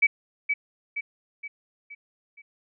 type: tone with echo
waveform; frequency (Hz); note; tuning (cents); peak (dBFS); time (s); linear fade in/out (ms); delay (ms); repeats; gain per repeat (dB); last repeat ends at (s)
sine; 2287; D7; -47; -15; 0.02-0.07; 10; 470; 5; -6; 2.42
effects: none